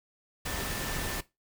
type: tone in noise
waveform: sine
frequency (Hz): 1777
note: A6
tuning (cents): +17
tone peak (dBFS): -44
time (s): 0.45-1.21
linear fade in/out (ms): 10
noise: pink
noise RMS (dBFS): -34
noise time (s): 0.45-1.21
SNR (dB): -13
effects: noise-tail reverb RT60 0.2 s tail -17 dB re dry